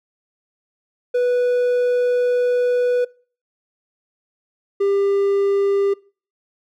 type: tone pair in turn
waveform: triangle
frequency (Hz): 492.1 / 398.1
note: B4 / G4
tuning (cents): -6 / +27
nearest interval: major third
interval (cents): 367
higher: first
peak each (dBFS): -13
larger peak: neither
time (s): 1.14-3.05 / 4.8-5.94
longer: first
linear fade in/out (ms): 10
effects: noise-tail reverb RT60 0.4 s tail -23 dB re dry